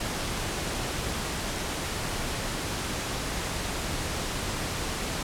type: noise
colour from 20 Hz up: pink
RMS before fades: -31 dBFS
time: 0-5.23 s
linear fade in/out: 5 ms
effects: low-pass 10000 Hz 12 dB/octave